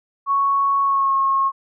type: tone with pitch glide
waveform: sine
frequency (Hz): 1108.7 to 1085.9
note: C#6 to C#6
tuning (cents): 0 to -36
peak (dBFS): -15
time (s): 0.26-1.52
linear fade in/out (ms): 50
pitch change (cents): -36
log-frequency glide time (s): 0.82-1.14
effects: none